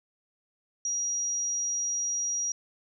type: tone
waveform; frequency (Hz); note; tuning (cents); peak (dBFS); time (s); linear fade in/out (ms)
sine; 5740; F8; +47; -27; 0.85-2.52; 2
effects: none